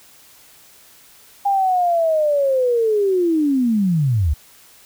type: linear sweep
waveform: sine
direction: down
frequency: 808 to 65.2 Hz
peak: -14 dBFS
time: 1.45-4.34 s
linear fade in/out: 10 ms
effects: white hiss -48 dBFS RMS until 4.85 s